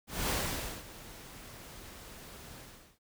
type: noise with ADSR envelope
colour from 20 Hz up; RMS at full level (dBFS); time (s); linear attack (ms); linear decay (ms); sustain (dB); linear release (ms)
pink; -31; 0.07-2.99; 210; 550; -18; 410
effects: none